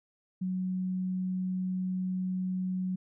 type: tone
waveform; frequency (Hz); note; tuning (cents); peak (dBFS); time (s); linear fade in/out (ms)
sine; 185; F#3; 0; -29; 0.41-2.96; 10
effects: none